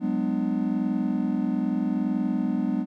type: chord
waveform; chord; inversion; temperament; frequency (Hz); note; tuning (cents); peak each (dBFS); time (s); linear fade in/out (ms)
triangle; G# half-diminished seventh; third; just; 186.89 / 207.7 / 249.2 / 299; F#3 / G#3 / B3 / D4; +18 / 0 / +16 / +31; -28 / -26 / -25 / -28; 0-2.86; 50
effects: none